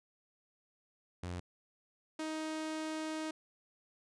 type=tone pair in turn; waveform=sawtooth; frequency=88.7 / 313.7 Hz; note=F2 / D#4; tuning=+27 / +14 cents; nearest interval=octave + minor seventh; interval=2187 cents; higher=second; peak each=-35 / -33 dBFS; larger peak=second; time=1.23-1.4 / 2.19-3.31 s; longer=second; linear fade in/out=5 ms; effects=resampled to 22050 Hz